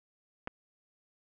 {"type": "clicks", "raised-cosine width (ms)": 0.5, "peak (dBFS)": [-21, -30], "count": 2, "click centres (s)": [0.474, 0.478], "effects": []}